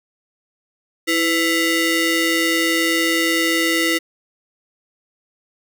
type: ring-modulated tone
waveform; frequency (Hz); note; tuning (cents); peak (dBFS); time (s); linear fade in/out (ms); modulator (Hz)
sawtooth; 830.6; G#5; 0; -9; 1.07-3.99; 20; 1160
effects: none